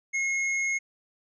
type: tone with hard clipping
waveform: sine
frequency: 2162 Hz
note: C#7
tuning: 44 cents flat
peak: -26 dBFS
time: 0.13-0.79 s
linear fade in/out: 20 ms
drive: 18 dB
effects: resampled to 16000 Hz